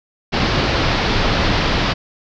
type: low-pass noise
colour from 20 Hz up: pink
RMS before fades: -17 dBFS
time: 0.32-1.94 s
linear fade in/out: 20 ms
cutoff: 5100 Hz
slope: 48 dB/octave
effects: none